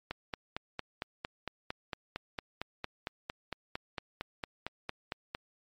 click train, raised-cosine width 0.3 ms, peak -19 dBFS, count 24, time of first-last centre 0.11-5.349 s, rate 4.39 Hz, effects MP3 64 kbps

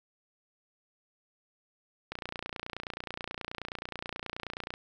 click train, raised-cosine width 0.3 ms, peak -20 dBFS, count 78, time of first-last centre 2.12-4.739 s, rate 29.4 Hz, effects none

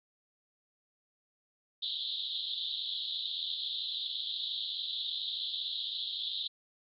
pink band-pass noise, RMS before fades -37 dBFS, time 1.82-6.48 s, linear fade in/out 10 ms, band 3300 to 4100 Hz, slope 96 dB/octave, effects none

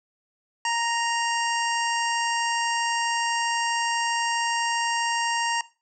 harmonic tone, 932.3 Hz, A#5, in tune, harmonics 1 / 2 / 3 / 5 / 6 / 7 / 8 / 9, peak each -25 / -30 / -30 / -38 / -35 / -42 / -37 / -42 dBFS, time 0.65-5.61 s, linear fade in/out 2 ms, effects noise-tail reverb RT60 0.3 s tail -18 dB re dry

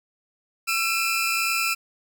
sawtooth tone cluster, 1345 / 2416 / 2628 Hz, E6 / D7 / E7, +34 / +48 / -6 cents, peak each -23 dBFS, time 0.67-1.75 s, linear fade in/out 20 ms, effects none

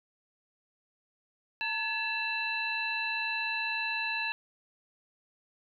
sine tone cluster, 904 / 1706 / 2668 / 3997 Hz, A5 / G#6 / E7 / B7, +47 / +46 / +20 / +20 cents, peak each -38 / -36 / -32 / -39 dBFS, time 1.61-4.32 s, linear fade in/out 0 ms, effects none

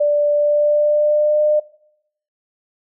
sine tone with pitch glide, 587.3 to 602.8 Hz, D5 to D5, 0 to +45 cents, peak -12 dBFS, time 0-1.6 s, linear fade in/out 10 ms, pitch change +45 cents, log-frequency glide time 0.32-1.42 s, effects noise-tail reverb RT60 0.7 s tail -19 dB re dry

